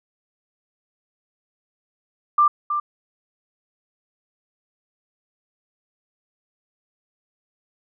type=tone with echo; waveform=sine; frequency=1186 Hz; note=D6; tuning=17 cents sharp; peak=-12 dBFS; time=2.38-2.48 s; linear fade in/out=5 ms; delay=320 ms; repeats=1; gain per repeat=-8 dB; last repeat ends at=2.8 s; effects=none